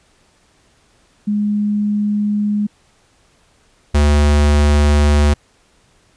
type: tone pair in turn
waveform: sine / square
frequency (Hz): 207.7 / 73.43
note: G#3 / D2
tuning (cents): 0 / 0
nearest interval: octave + tritone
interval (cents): 1800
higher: first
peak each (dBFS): -14 / -10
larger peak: second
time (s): 1.27-2.67 / 3.94-5.34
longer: neither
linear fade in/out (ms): 10
effects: pink hiss -55 dBFS RMS until 6.16 s + resampled to 22050 Hz